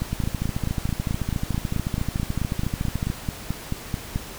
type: two click trains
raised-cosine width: 5 ms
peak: -12 / -12 dBFS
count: 20 / 42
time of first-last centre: 0.02-4.159 / 0.13-3.101 s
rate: 4.59 / 13.8 Hz
effects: pink hiss -38 dBFS RMS until 4.38 s